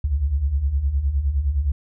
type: beating tone pair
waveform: sine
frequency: 63.1 / 72.8 Hz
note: B1 / D2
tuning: +38 / -15 cents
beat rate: 9.7 Hz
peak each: -25 / -19 dBFS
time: 0.04-1.72 s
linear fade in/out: 5 ms
effects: none